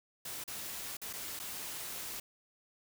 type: noise with dropouts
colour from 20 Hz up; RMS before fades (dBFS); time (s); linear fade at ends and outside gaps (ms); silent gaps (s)
white; -42; 0.25-2.2; 5; 0.44-0.477 / 0.97-1.016 / 1.13-1.134 / 1.392-1.398
effects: none

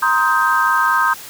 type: chord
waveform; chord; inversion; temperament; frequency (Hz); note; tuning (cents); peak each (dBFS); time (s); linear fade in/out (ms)
sine; C minor seventh; third; just; 941.9 / 1046.5 / 1255.8 / 1569.8; Bb5 / C6 / Eb6 / G6; +18 / 0 / +16 / +2; -20 / -19 / -17 / -17; 0.02-1.14; 10
effects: white hiss -35 dBFS RMS until 1.29 s

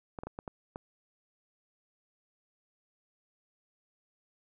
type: clicks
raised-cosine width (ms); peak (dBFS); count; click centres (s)
1; -25; 6; 0.188 / 0.235 / 0.27 / 0.389 / 0.478 / 0.759
effects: none

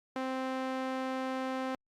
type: tone with band-pass filter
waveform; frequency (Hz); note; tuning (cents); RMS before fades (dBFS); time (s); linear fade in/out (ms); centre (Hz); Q
sawtooth; 261.2; C4; -3; -35; 0.16-1.75; 0; 820; 0.52
effects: Opus 48 kbps

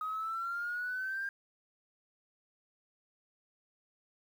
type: exponential sweep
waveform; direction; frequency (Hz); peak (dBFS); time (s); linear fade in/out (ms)
sine; up; 1255 to 1606; -33; 0.01-1.29; 2
effects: tanh soft clip ceiling -29 dBFS + 10-bit

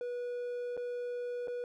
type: tone with dropouts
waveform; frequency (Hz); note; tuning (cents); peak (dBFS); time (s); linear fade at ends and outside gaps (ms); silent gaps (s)
triangle; 487.3; B4; -23; -33; 0.01-1.64; 1; 0.768-0.775 / 1.474-1.481
effects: none

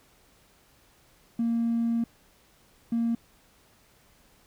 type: tone bursts at uneven times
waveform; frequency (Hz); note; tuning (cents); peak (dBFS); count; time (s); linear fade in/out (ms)
triangle; 231.9; A#3; -9; -20; 2; 1.39-2.04 / 2.92-3.15; 5
effects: tanh soft clip ceiling -20 dBFS + pink hiss -61 dBFS RMS until 4.46 s

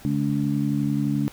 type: harmonic tone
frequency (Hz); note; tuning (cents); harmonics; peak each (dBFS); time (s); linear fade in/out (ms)
71.6; D2; -43; 2 / 3 / 4; -25 / -25 / -25; 0.05-1.28; 0
effects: pink hiss -47 dBFS RMS until 1.32 s

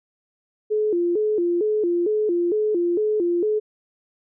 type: tone with vibrato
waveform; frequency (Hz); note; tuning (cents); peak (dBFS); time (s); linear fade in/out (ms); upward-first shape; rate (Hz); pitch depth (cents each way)
sine; 384.9; G4; -32; -18; 0.7-3.6; 20; square; 2.2; 180
effects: none

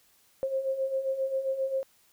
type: beating tone pair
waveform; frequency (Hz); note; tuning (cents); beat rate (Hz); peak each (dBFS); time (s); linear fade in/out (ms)
sine; 528 / 535.5; C5 / C5; +16 / +40; 7.5; -34 / -28; 0.43-1.83; 0
effects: white hiss -64 dBFS RMS until 2.12 s

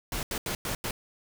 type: noise bursts at uneven times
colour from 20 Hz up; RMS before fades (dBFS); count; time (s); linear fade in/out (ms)
pink; -32; 5; 0.12-0.23 / 0.31-0.38 / 0.46-0.55 / 0.65-0.75 / 0.84-0.91; 2
effects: none

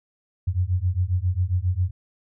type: beating tone pair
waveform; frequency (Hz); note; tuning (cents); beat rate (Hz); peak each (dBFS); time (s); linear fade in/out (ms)
sine; 87.31 / 94.71; F2 / F#2; 0 / +41; 7.4; -23; 0.47-1.91; 10
effects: none

